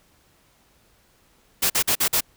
white noise bursts, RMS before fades -20 dBFS, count 5, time 1.62-2.208 s, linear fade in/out 10 ms, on 80 ms, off 47 ms, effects pink hiss -60 dBFS RMS until 2.36 s

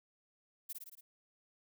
violet noise with echo, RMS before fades -42 dBFS, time 0.69-0.73 s, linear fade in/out 10 ms, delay 56 ms, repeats 5, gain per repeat -3 dB, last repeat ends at 1.01 s, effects none

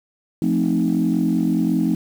sine chord, F dominant seventh, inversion none, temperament equal, 174.61 / 220 / 261.6 / 311.1 Hz, F3 / A3 / C4 / Eb4, 0 / 0 / 0 / 0 cents, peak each -21 dBFS, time 0.42-1.95 s, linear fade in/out 2 ms, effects tanh soft clip ceiling -9 dBFS + 7-bit

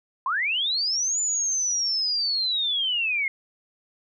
sine linear two-way sweep, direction up then down, 975 to 7070 to 2103 Hz, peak -22 dBFS, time 0.26-3.28 s, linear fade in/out 2 ms, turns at 1.2 s, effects none

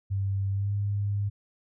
sine tone with pitch glide, 98 to 101.46 Hz, G2 to G#2, 0 to -40 cents, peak -25 dBFS, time 0.1-1.3 s, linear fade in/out 20 ms, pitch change +60 cents, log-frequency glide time 0.52-0.72 s, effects none

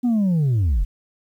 sine linear sweep, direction down, 251.9 to 35.62 Hz, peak -13 dBFS, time 0.03-0.85 s, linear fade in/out 20 ms, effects tanh soft clip ceiling -15 dBFS + 9-bit

